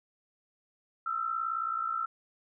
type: tone pair together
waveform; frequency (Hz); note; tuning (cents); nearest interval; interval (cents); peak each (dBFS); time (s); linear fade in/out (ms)
sine; 1287.2 / 1346; E6 / E6; -42 / +36; minor second; 78; -35 / -31; 1.06-2.06; 5
effects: none